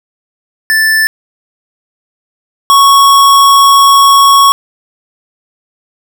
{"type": "tone pair in turn", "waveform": "square", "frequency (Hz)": [1760, 1108.7], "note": ["A6", "C#6"], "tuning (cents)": [0, 0], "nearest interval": "minor sixth", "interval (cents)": 800, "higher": "first", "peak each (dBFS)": [-7, -3], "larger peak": "second", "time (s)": [[0.7, 1.07], [2.7, 4.52]], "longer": "second", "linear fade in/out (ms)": 0, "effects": []}